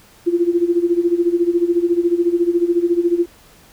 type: tone with tremolo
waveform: sine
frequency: 345.5 Hz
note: F4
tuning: 19 cents flat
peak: -10 dBFS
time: 0.26-3.26 s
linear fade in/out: 20 ms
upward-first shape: sine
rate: 14 Hz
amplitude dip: 80%
effects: pink hiss -48 dBFS RMS until 3.72 s